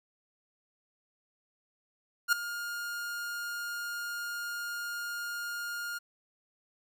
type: tone with ADSR envelope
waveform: 45% pulse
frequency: 1416 Hz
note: F6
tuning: 23 cents sharp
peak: -20 dBFS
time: 2.28-5.99 s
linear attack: 46 ms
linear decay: 4 ms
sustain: -15 dB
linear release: 16 ms
effects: none